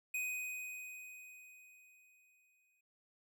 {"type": "tone with exponential decay", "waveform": "square", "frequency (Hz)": 2499, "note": "D#7", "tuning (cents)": 7, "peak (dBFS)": -36, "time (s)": [0.14, 2.81], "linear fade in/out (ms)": 5, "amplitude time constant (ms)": 580, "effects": []}